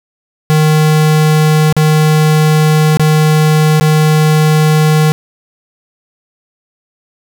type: tone with dropouts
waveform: square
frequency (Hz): 154.5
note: D#3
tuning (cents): -12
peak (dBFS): -7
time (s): 0.5-5.12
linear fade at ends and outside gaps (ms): 0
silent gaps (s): 1.726-1.766 / 2.971-2.996 / 3.798-3.81
effects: none